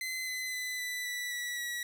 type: tone with pitch steps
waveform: sawtooth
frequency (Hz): 2046 / 2026 / 2006 / 1986.6 / 1967.2 / 1948 / 1928.9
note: C7 / B6 / B6 / B6 / B6 / B6 / B6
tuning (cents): -39 / +44 / +26 / +10 / -7 / -24 / -41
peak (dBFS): -31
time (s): 0.01-1.83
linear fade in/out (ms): 2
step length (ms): 260
effects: none